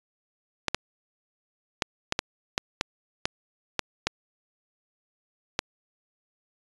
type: clicks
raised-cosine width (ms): 0.2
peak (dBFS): -6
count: 11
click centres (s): 0.683 / 0.746 / 1.822 / 2.124 / 2.191 / 2.579 / 2.811 / 3.255 / 3.793 / 4.07 / 5.591
effects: resampled to 22050 Hz